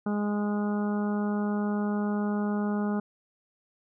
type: harmonic tone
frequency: 207 Hz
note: G#3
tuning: 5 cents flat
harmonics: 1 / 2 / 3 / 4 / 5 / 6 / 7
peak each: -26 / -35 / -40 / -39 / -45 / -42 / -44 dBFS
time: 0.06-3 s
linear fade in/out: 5 ms
effects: none